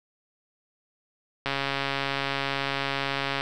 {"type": "click train", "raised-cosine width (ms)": 0.3, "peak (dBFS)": -11, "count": 270, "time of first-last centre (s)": [1.46, 3.409], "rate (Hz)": 138, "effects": []}